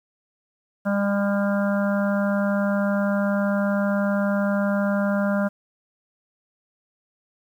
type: harmonic tone with a mistuned harmonic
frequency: 200.7 Hz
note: G3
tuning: 41 cents sharp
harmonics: 1 / 3 / 4 / 5 / 6 / 7 / 8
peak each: -21 / -25 / -38 / -35 / -38 / -31 / -37 dBFS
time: 0.85-5.49 s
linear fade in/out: 20 ms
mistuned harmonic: 5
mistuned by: +16 cents
effects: 9-bit